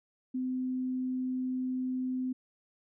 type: tone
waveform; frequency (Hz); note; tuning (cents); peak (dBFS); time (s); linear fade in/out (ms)
sine; 256; C4; -38; -30; 0.34-2.33; 10
effects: none